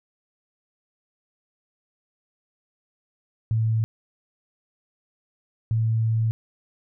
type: tone pair in turn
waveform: sine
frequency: 111.6 / 112.22 Hz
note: A2 / A2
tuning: +25 / +35 cents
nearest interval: unison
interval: 10 cents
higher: second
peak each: -19 dBFS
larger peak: neither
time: 3.51-3.84 / 5.71-6.31 s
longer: second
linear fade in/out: 0 ms
effects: none